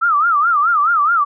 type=tone with vibrato; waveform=sine; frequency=1275 Hz; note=D#6; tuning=42 cents sharp; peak=-11 dBFS; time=0.01-1.25 s; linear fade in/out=20 ms; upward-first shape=sine; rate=4.7 Hz; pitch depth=180 cents each way; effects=none